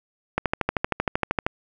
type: click train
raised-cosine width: 0.5 ms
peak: -6 dBFS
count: 15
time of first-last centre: 0.38-1.465 s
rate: 12.9 Hz
effects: none